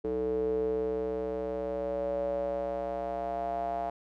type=tone with band-pass filter sweep; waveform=square; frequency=62.9 Hz; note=B1; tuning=32 cents sharp; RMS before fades=-32 dBFS; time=0.04-3.9 s; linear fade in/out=5 ms; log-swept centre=410 to 720 Hz; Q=7.8; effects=none